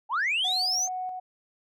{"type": "linear sweep", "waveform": "sine", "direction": "up", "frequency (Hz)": [784, 6470], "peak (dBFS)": -22, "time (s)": [0.09, 0.89], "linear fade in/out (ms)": 50}
{"type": "tone with tremolo", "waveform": "sine", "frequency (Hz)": 739, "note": "F#5", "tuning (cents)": -2, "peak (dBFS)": -29, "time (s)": [0.44, 1.2], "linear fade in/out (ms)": 10, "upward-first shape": "square", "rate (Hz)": 2.3, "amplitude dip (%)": 35}
{"effects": ["tanh soft clip ceiling -21 dBFS"]}